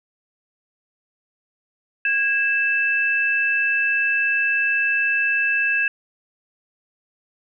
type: tone pair together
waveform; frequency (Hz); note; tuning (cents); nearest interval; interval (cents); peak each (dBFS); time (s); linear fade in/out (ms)
sine; 1640.6 / 2637; G#6 / E7; -22 / 0; minor sixth; 822; -20; 2.05-5.88; 2
effects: none